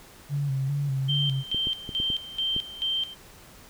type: tone with vibrato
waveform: sine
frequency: 138.59 Hz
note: C#3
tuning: in tune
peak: -24 dBFS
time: 0.29-1.44 s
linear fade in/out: 50 ms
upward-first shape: square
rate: 2.5 Hz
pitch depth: 53 cents each way
type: tone with tremolo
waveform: sine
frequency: 3136 Hz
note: G7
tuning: in tune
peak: -24 dBFS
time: 1.08-3.15 s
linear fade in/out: 20 ms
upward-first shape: square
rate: 2.3 Hz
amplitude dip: 80%
type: clicks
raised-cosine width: 3 ms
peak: -22 dBFS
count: 6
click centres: 1.546 / 1.671 / 1.892 / 2.001 / 2.102 / 2.564 s
effects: pink hiss -50 dBFS RMS until 3.69 s